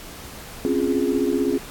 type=chord; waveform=sine; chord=Db major seventh; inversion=third; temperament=equal; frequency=261.6 / 277.2 / 349.2 / 415.3 Hz; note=C4 / Db4 / F4 / Ab4; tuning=0 / 0 / 0 / 0 cents; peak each=-24 dBFS; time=0.65-1.58 s; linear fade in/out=0 ms; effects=pink hiss -39 dBFS RMS until 1.7 s + AAC 64 kbps